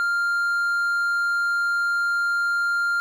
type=tone; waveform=triangle; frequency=1396.9 Hz; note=F6; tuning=in tune; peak=-18 dBFS; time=0-3 s; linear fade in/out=0 ms; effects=none